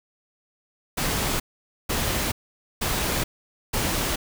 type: noise bursts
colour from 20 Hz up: pink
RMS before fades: -25 dBFS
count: 4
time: 0.97-4.16 s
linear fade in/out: 10 ms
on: 430 ms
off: 490 ms
effects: none